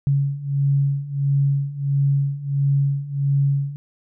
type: beating tone pair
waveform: sine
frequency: 138.9 / 140.4 Hz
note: C#3 / C#3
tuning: +4 / +22 cents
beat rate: 1.5 Hz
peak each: -22 / -19 dBFS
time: 0.07-3.76 s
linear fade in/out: 0 ms
effects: none